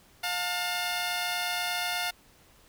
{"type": "tone pair together", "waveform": "10% pulse", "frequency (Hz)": [711, 895.8], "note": ["F5", "A5"], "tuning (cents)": [31, 31], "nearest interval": "major third", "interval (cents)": 400, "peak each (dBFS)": [-21, -27], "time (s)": [0.23, 2.11], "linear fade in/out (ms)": 10, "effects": ["pink hiss -59 dBFS RMS until 2.68 s"]}